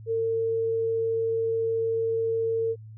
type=tone; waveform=sine; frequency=453.1 Hz; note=A#4; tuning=49 cents flat; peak=-23 dBFS; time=0.06-2.76 s; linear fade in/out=50 ms; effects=added 109 Hz sine -41 dBFS peak until 2.97 s